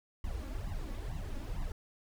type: noise with flanger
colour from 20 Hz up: brown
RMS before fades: -38 dBFS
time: 0.24-1.72 s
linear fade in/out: 2 ms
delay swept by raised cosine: 1 to 3.6 ms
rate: 2.2 Hz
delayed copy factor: +1
effects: none